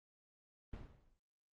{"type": "noise with exponential decay", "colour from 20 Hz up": "brown", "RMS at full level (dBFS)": -42, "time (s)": [0.73, 1.19], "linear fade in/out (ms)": 5, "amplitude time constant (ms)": 100, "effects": ["low-pass 4000 Hz 12 dB/octave", "Opus 24 kbps"]}